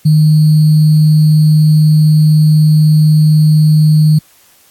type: tone with sample-and-hold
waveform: sine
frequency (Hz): 154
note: D#3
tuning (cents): -17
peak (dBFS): -4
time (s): 0.05-4.19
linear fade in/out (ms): 10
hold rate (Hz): 4410
effects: white hiss -47 dBFS RMS until 4.7 s + AAC 64 kbps